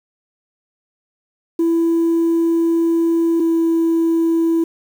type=tone pair in turn; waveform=sine; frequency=332.9 / 330.4 Hz; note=E4 / E4; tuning=+17 / +4 cents; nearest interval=unison; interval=13 cents; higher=first; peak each=-11 dBFS; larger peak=neither; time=1.59-3.4 / 3.4-4.64 s; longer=first; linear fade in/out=5 ms; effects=tanh soft clip ceiling -11 dBFS + 7-bit